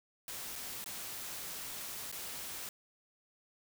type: noise with dropouts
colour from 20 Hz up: white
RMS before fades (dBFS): -43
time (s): 0.28-2.69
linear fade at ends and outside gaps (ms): 1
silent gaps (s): 0.556-0.559 / 0.842-0.86 / 2.116-2.125
effects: none

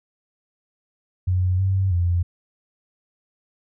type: tone with pitch steps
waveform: sine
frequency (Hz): 91.5 / 95.7 / 87.4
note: F#2 / G2 / F2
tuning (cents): -19 / -41 / +2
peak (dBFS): -17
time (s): 1.27-2.23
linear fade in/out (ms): 10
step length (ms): 320
effects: none

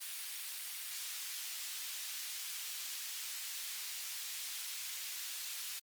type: high-pass noise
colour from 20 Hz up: pink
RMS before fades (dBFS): -43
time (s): 0-5.8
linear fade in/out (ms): 20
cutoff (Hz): 2900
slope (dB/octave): 12
effects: Opus 32 kbps

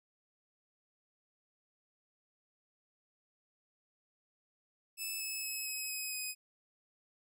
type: tone with pitch steps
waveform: 10% pulse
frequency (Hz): 2615 / 2594 / 2573 / 2552 / 2532 / 2511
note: E7 / E7 / E7 / D#7 / D#7 / D#7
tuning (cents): -15 / -28 / -43 / +43 / +30 / +15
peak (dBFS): -29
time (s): 4.97-6.35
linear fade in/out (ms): 50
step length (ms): 230
effects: none

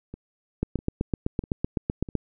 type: two click trains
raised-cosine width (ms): 3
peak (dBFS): -24 / -11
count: 4 / 13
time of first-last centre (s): 0.14-2.088 / 0.63-2.153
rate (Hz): 1.54 / 7.88
effects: none

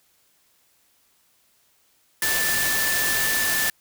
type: tone in noise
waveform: sine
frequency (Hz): 1760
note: A6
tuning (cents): 0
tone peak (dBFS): -24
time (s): 2.22-3.7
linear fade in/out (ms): 2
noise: white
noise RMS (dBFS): -24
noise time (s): 2.22-3.7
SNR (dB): -3
effects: white hiss -63 dBFS RMS until 3.8 s

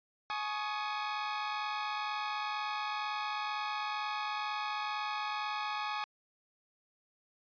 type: chord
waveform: sawtooth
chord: Ab suspended fourth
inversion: none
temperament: equal with one note detuned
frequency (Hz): 843.7 / 1108.7 / 1244.5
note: Ab5 / Db6 / Eb6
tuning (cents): +27 / 0 / 0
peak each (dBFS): -33 / -36 / -36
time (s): 0.3-6.04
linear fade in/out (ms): 0
effects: resampled to 11025 Hz

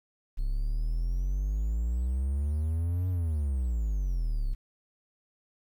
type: exponential two-way sweep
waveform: triangle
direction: up then down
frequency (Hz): 32.7 to 92.5 to 32.7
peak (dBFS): -24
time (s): 0.37-4.55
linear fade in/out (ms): 20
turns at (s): 3.09
effects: 10-bit

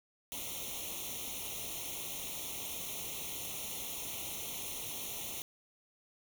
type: noise with comb filter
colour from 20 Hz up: white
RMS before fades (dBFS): -41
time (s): 0.32-5.42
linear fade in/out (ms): 0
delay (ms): 0.31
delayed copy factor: +1
effects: none

